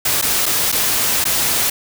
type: noise with dropouts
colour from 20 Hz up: white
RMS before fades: -17 dBFS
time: 0.05-1.7 s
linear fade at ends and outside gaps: 5 ms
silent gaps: 0.215-0.223 / 0.458-0.462 / 0.718-0.724 / 1.242-1.252 s
effects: none